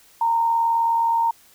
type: tone with amplitude modulation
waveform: sine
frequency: 922 Hz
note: A#5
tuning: 19 cents flat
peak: -15 dBFS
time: 0.21-1.31 s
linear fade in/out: 5 ms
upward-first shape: sine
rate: 79.3 Hz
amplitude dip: 35%
effects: white hiss -53 dBFS RMS until 1.54 s